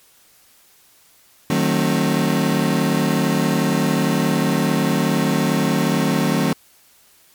35% pulse chord, D# diminished seventh, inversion none, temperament just, 155.56 / 186.68 / 224 / 268.8 Hz, D#3 / F#3 / A3 / C4, 0 / +16 / +31 / +47 cents, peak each -20 dBFS, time 1.5-6.53 s, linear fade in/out 2 ms, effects white hiss -53 dBFS RMS until 7.34 s + MP3 96 kbps

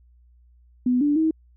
sine tone with pitch steps, 248.9 / 292 / 318.2 Hz, B3 / D4 / D#4, +14 / -10 / +39 cents, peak -17 dBFS, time 0.86-1.31 s, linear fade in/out 5 ms, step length 150 ms, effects added 60 Hz sine -52 dBFS peak until 1.56 s

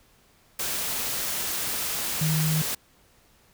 sine tone in noise, 156.7 Hz, D#3, 13 cents sharp, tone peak -22 dBFS, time 2.21-2.62 s, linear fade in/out 5 ms, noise white, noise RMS -29 dBFS, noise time 0.59-2.75 s, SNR +4 dB, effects pink hiss -60 dBFS RMS until 3.53 s

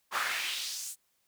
brown noise with high-pass filter sweep, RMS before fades -34 dBFS, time 0.11-0.96 s, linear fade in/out 50 ms, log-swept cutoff 1100 to 8800 Hz, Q 2.1, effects white hiss -74 dBFS RMS until 1.27 s

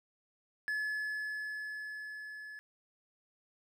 triangle tone with level ramp, 1713 Hz, A6, 47 cents flat, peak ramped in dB -30 to -43 dBFS, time 0.68-2.59 s, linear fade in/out 0 ms, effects none

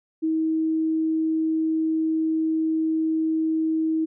sine tone, 318.9 Hz, D#4, 43 cents sharp, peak -20 dBFS, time 0.22-4.06 s, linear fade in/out 20 ms, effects none

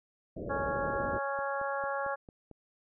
white low-pass noise, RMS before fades -38 dBFS, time 0.36-1.19 s, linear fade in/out 10 ms, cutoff 630 Hz, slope 96 dB/octave
harmonic tone, 277.2 Hz, C#4, in tune, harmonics 2 / 3 / 4 / 5 / 6, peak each -35 / -37 / -38 / -39 / -40 dBFS, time 0.49-2.16 s, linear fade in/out 20 ms
click train, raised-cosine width 2 ms, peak -35 dBFS, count 8, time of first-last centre 0.94-2.513 s, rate 4.45 Hz
effects none

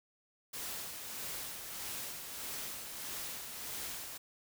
white noise with tremolo, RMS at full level -41 dBFS, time 0.53-4.18 s, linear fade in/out 10 ms, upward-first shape sine, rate 1.6 Hz, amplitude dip 40%, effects none

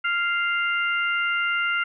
harmonic tone, 697 Hz, F5, 4 cents flat, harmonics 2 / 3 / 4, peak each -23 / -27 / -29 dBFS, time 0.04-1.84 s, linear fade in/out 10 ms, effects none

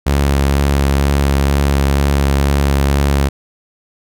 sawtooth tone with vibrato, 69.9 Hz, C#2, 15 cents sharp, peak -7 dBFS, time 0.06-3.29 s, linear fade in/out 10 ms, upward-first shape sine, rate 2.1 Hz, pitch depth 16 cents each way, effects none

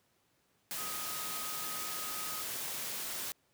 sine tone in noise, 1256 Hz, D#6, 16 cents sharp, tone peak -45 dBFS, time 0.78-2.42 s, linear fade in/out 0 ms, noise white, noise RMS -39 dBFS, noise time 0.71-3.32 s, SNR -9 dB, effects pink hiss -73 dBFS RMS until 3.53 s + high-pass 100 Hz 12 dB/octave

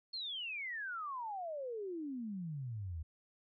sine exponential sweep, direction down, 4367 to 75.2 Hz, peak -39 dBFS, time 0.13-3.03 s, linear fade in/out 10 ms, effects none

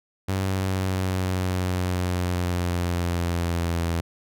sawtooth tone with pitch glide, 95.7 to 84.28 Hz, G2 to E2, -41 to +39 cents, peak -19 dBFS, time 0.28-4.01 s, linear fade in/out 10 ms, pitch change -220 cents, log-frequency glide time 0.42-3.89 s, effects none

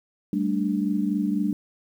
sine chord, G suspended second, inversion none, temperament equal, 196 / 220 / 293.7 Hz, G3 / A3 / D4, 0 / 0 / 0 cents, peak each -25 / -27 / -26 dBFS, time 0.33-1.53 s, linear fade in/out 2 ms, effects 9-bit

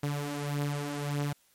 sawtooth beating tone pair, 143.5 / 145.2 Hz, D3 / D3, -40 / -19 cents, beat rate 1.7 Hz, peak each -32 / -28 dBFS, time 0.03-1.33 s, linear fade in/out 5 ms, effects white hiss -66 dBFS RMS until 1.54 s + MP3 64 kbps

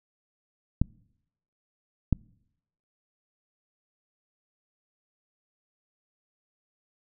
clicks, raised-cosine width 5 ms, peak -9 dBFS, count 2, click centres 0.816 / 2.127 s, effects noise-tail reverb RT60 0.8 s tail -26 dB re dry

